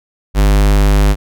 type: tone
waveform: square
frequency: 50.4 Hz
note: G1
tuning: 49 cents sharp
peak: -8 dBFS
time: 0.34-1.16 s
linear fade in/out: 50 ms
effects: none